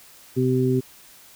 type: harmonic tone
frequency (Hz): 128.4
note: C3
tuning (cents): -32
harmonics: 1 / 2 / 3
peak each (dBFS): -22 / -22 / -22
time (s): 0.36-0.81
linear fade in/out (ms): 20
effects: white hiss -49 dBFS RMS until 1.35 s